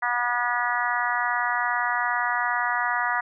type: harmonic tone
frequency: 242.5 Hz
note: B3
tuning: 31 cents flat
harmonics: 3 / 4 / 5 / 6 / 7 / 8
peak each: -30 / -28 / -29 / -30 / -30 / -29 dBFS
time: 0.02-3.21 s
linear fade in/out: 10 ms
effects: none